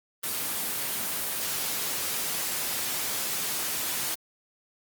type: noise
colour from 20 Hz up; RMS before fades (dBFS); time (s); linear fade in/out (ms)
white; -30; 0.23-4.15; 10
effects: high-pass 100 Hz 12 dB/octave + Opus 24 kbps